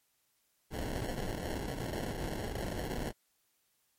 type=noise with sample-and-hold; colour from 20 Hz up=pink; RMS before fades=-37 dBFS; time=0.7-3.13 s; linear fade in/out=50 ms; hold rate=1225 Hz; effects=white hiss -75 dBFS RMS until 3.98 s + MP3 64 kbps